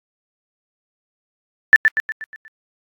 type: tone with echo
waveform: sine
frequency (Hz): 1760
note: A6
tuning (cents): 0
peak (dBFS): -3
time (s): 1.73-1.76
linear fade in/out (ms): 0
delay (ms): 120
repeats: 6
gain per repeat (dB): -6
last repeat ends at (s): 2.48
effects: AAC 64 kbps